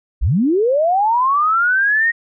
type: linear sweep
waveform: sine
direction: up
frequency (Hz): 36.71 to 1886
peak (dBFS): -12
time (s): 0.21-2.12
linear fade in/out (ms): 20
effects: none